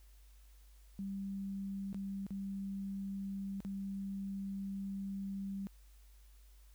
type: tone with dropouts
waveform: sine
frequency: 196 Hz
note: G3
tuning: in tune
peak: -38 dBFS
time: 0.99-5.67 s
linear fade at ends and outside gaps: 0 ms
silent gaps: 1.929-1.945 / 2.266-2.306 / 3.604-3.649 s
effects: added 50 Hz sine -57 dBFS peak until 6.74 s + white hiss -70 dBFS RMS until 6.74 s